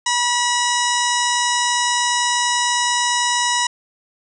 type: harmonic tone with a mistuned harmonic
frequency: 969 Hz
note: B5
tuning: 33 cents flat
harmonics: 1 / 2 / 3 / 4 / 5 / 6 / 7 / 8 / 9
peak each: -20 / -23 / -25 / -26 / -27 / -28 / -28 / -29 / -30 dBFS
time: 0.06-3.67 s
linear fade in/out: 5 ms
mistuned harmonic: 5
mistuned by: +120 cents
effects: none